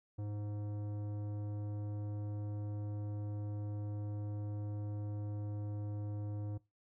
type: tone with tanh clipping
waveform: sine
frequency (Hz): 103.83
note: G#2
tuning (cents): 0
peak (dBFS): -40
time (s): 0.18-6.58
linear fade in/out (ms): 10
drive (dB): 14
effects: noise-tail reverb RT60 0.2 s tail -18 dB re dry